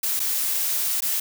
blue noise with dropouts, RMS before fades -24 dBFS, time 0.03-1.2 s, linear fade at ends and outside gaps 5 ms, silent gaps 0.195-0.2 / 1.006-1.021 s, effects none

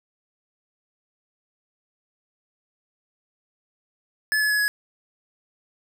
square tone with pitch steps, 1721 / 1707.1 / 1693.4 / 1679.8 Hz, A6 / G#6 / G#6 / G#6, -39 / +47 / +33 / +19 cents, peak -20 dBFS, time 4.32-4.68 s, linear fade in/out 0 ms, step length 90 ms, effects none

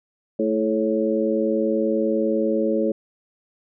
harmonic tone with a mistuned harmonic, 110 Hz, A2, in tune, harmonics 2 / 3 / 4 / 5, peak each -24 / -24 / -24 / -24 dBFS, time 0.39-2.92 s, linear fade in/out 5 ms, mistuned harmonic 4, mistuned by -39 cents, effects none

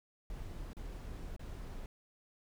brown noise with dropouts, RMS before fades -44 dBFS, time 0.3-1.86 s, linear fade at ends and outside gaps 1 ms, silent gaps 0.732-0.768 / 1.364-1.394 s, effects none

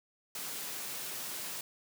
white high-pass noise, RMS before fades -40 dBFS, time 0.35-1.61 s, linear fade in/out 2 ms, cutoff 110 Hz, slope 48 dB/octave, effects none

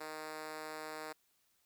5% pulse tone with high-pass filter, 155.4 Hz, D#3, 2 cents flat, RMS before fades -45 dBFS, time 0-1.13 s, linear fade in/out 10 ms, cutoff 390 Hz, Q 1.3, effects white hiss -75 dBFS RMS until 1.65 s

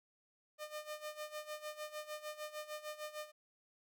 sawtooth tone with tremolo, 606 Hz, D#5, 46 cents flat, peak -37 dBFS, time 0.58-3.32 s, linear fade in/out 50 ms, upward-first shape sine, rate 6.6 Hz, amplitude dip 80%, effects none

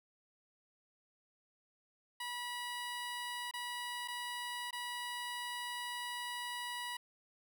15% pulse tone with dropouts, 972 Hz, B5, 28 cents flat, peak -33 dBFS, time 2.2-6.97 s, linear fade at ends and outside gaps 5 ms, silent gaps 3.512-3.537 / 4.077-4.082 / 4.709-4.728 s, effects none

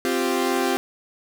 sawtooth chord, C suspended fourth, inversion none, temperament equal, 261.6 / 349.2 / 392 Hz, C4 / F4 / G4, 0 / 0 / 0 cents, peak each -21 dBFS, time 0.05-0.77 s, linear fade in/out 0 ms, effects none

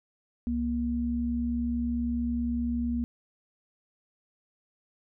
sine tone pair together, 66.67 / 237.6 Hz, C2 / A#3, +33 / +33 cents, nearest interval octave + minor seventh, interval 2200 cents, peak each -33 / -27 dBFS, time 0.47-3.04 s, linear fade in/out 0 ms, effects none

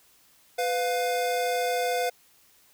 square tone pair together, 499.1 / 705.3 Hz, B4 / F5, +18 / +17 cents, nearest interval tritone, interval 599 cents, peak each -28 dBFS, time 0.58-2.1 s, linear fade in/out 10 ms, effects white hiss -60 dBFS RMS until 2.73 s

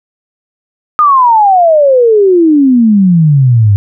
sine exponential sweep, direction down, 1244.5 to 97.8 Hz, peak -3 dBFS, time 0.99-3.76 s, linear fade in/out 0 ms, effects none

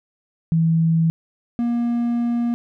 sine / triangle tone pair in turn, 163.5 / 237.2 Hz, E3 / A#3, -14 / +30 cents, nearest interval tritone, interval 644 cents, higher second, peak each -14 / -16 dBFS, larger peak first, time 0.52-1.1 / 1.59-2.54 s, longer second, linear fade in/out 0 ms, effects none

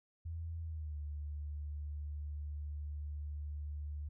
sine tone with pitch glide, 82.41 to 73.84 Hz, E2 to D2, 0 to +10 cents, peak -39 dBFS, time 0.25-4.09 s, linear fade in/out 10 ms, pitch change -190 cents, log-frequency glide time 0.61-0.97 s, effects none

